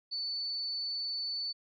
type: tone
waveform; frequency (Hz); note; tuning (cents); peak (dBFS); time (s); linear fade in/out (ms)
sine; 4489; C#8; +21; -33; 0.11-1.53; 20
effects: none